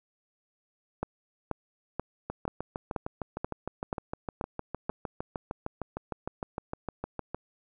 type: two click trains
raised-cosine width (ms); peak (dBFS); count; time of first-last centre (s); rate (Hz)
1; -16 / -19; 9 / 34; 1.03-4.895 / 2.3-7.346; 2.07 / 6.54
effects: none